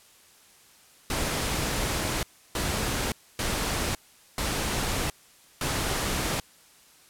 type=noise bursts at uneven times; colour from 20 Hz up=pink; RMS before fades=-28 dBFS; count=5; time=1.1-2.23 / 2.55-3.12 / 3.39-3.95 / 4.38-5.1 / 5.61-6.4 s; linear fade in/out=2 ms; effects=white hiss -56 dBFS RMS until 7.09 s + low-pass 12000 Hz 12 dB/octave